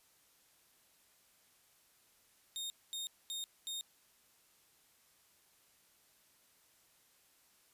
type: tone bursts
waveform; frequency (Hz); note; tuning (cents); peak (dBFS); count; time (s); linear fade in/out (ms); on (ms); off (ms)
sawtooth; 3689; A#7; -19; -36; 4; 2.56-3.81; 0; 140; 230
effects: white hiss -69 dBFS RMS until 7.73 s + resampled to 32000 Hz